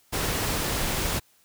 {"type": "noise", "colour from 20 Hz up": "pink", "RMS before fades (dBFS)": -27, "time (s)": [0.12, 1.2], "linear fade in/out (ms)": 20, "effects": ["white hiss -62 dBFS RMS until 1.44 s"]}